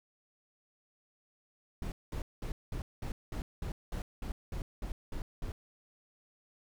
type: noise bursts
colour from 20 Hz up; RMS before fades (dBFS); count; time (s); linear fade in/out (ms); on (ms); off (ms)
brown; -37; 13; 1.82-5.52; 2; 100; 200
effects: none